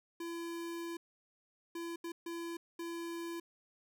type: tone bursts at uneven times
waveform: square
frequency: 337.7 Hz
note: E4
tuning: 42 cents sharp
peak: -40 dBFS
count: 5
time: 0.2-0.97 / 1.75-1.96 / 2.04-2.12 / 2.26-2.57 / 2.79-3.4 s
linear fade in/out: 5 ms
effects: none